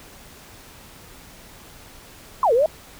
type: exponential two-way sweep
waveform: sine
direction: down then up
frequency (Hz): 1108.7 to 440 to 654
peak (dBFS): -14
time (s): 2.43-2.66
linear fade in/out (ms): 2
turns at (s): 2.53
effects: pink hiss -45 dBFS RMS until 2.99 s